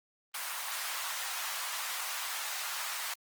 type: high-pass noise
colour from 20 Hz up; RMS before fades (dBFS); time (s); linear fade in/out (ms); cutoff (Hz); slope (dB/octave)
pink; -37; 0.34-3.14; 5; 870; 24
effects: Opus 24 kbps